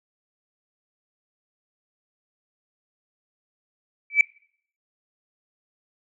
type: tone with exponential growth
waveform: sine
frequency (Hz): 2307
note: D7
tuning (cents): -31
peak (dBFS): -7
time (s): 4.1-4.21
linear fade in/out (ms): 2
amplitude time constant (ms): 23
effects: noise-tail reverb RT60 0.6 s tail -25 dB re dry + tanh soft clip ceiling -4 dBFS